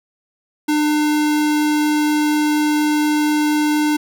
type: tone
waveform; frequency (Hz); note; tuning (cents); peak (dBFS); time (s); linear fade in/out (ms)
square; 300.7; D4; +41; -15; 0.68-3.97; 10
effects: none